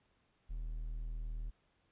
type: tone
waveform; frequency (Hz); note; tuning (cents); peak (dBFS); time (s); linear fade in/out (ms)
triangle; 39.54; D#1; +29; -36; 0.49-1.51; 20
effects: pink hiss -75 dBFS RMS until 1.91 s + resampled to 8000 Hz